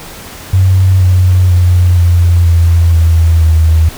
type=tone with pitch steps; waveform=sine; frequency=94 / 91.54 / 89.14 / 86.8 / 84.52 / 82.31 / 80.15 Hz; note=F#2 / F#2 / F2 / F2 / E2 / E2 / E2; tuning=+28 / -18 / +36 / -10 / +44 / -2 / -48 cents; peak=-4 dBFS; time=0.53-3.89 s; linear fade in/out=5 ms; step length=480 ms; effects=pink hiss -29 dBFS RMS until 3.97 s